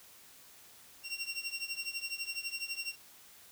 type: tone with tremolo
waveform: 25% pulse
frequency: 2746 Hz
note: F7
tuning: 30 cents flat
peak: -29 dBFS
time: 1.03-2.96 s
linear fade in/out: 50 ms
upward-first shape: triangle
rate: 12 Hz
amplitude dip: 90%
effects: white hiss -57 dBFS RMS until 3.51 s